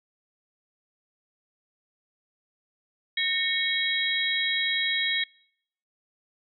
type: tone cluster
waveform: sine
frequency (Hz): 1835 / 2204 / 3301 / 3831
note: A#6 / C#7 / G#7 / A#7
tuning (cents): -28 / -11 / -11 / +47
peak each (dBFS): -29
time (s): 3.17-5.24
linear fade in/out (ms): 5
effects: noise-tail reverb RT60 0.7 s tail -26 dB re dry